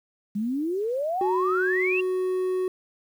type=exponential sweep; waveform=sine; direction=up; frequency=198.1 to 2794 Hz; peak=-24 dBFS; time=0.35-2.01 s; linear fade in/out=10 ms
type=tone; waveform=triangle; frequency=370 Hz; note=F#4; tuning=in tune; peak=-21 dBFS; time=1.21-2.68 s; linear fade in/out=2 ms
effects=9-bit